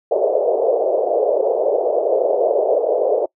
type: band-pass noise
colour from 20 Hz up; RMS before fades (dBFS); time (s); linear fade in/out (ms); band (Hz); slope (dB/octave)
white; -17; 0.11-3.26; 5; 420 to 640; 48
effects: noise-tail reverb RT60 0.1 s tail -24 dB re dry